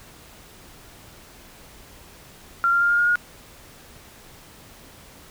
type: tone with pitch steps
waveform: sine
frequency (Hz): 1379 / 1390.2 / 1401.5 / 1412.9 / 1424.3 / 1435.9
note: F6 / F6 / F6 / F6 / F6 / F6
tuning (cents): -22 / -8 / +6 / +20 / +34 / +48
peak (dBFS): -16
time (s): 2.64-3.156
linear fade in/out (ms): 0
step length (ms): 86
effects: pink hiss -47 dBFS RMS until 5.3 s